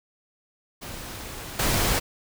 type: noise with level steps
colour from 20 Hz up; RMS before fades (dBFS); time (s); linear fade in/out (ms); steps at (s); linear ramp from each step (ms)
pink; -37 / -23; 0.81-2; 20; 1.59; 5
effects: none